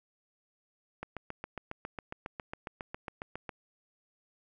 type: click train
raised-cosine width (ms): 0.5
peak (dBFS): -23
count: 19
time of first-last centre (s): 1.03-3.492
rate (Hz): 7.31
effects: none